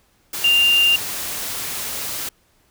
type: tone in noise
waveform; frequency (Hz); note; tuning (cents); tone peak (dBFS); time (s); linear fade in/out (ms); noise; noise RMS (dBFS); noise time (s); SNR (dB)
sine; 2794; F7; 0; -12; 0.44-0.96; 5; white; -27; 0.33-2.29; +12
effects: pink hiss -60 dBFS RMS until 2.7 s